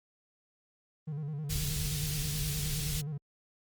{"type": "tone with vibrato", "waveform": "triangle", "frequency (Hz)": 148.8, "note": "D3", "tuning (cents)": 23, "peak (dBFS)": -32, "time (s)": [1.07, 3.18], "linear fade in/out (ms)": 10, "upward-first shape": "square", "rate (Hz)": 9.5, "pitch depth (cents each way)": 79}
{"type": "band-stop noise", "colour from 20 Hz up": "pink", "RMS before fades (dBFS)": -35, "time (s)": [1.49, 3.02], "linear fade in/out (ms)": 20, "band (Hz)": [110, 3500], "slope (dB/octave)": 12}
{"effects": ["Opus 32 kbps"]}